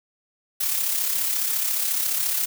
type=noise with amplitude modulation; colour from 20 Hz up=blue; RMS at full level=-22 dBFS; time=0.6-2.46 s; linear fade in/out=10 ms; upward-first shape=sine; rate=34.4 Hz; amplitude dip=45%; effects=none